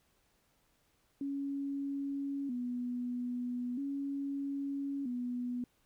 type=tone with vibrato; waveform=sine; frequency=261.6 Hz; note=C4; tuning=in tune; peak=-34 dBFS; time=1.21-5.64 s; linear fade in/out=2 ms; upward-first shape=square; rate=0.39 Hz; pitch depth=110 cents each way; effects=pink hiss -73 dBFS RMS until 5.85 s